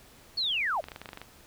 sine linear sweep, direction down, 4475 to 530 Hz, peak -26 dBFS, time 0.37-0.81 s, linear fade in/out 10 ms
clicks, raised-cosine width 0.3 ms, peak -24 dBFS, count 10, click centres 0.841 / 0.885 / 0.918 / 0.961 / 1.016 / 1.058 / 1.09 / 1.132 / 1.174 / 1.216 s
effects pink hiss -55 dBFS RMS until 1.46 s

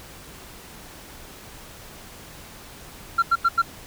sine tone bursts, 1369 Hz, F6, 35 cents flat, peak -12 dBFS, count 4, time 3.18-3.62 s, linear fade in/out 10 ms, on 44 ms, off 88 ms, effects tanh soft clip ceiling -14 dBFS + pink hiss -43 dBFS RMS until 3.86 s

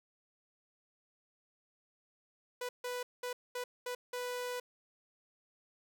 sawtooth tone bursts at uneven times, 493.9 Hz, B4, in tune, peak -33 dBFS, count 6, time 2.61-2.69 / 2.84-3.03 / 3.23-3.33 / 3.55-3.64 / 3.86-3.95 / 4.13-4.6 s, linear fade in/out 5 ms, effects none

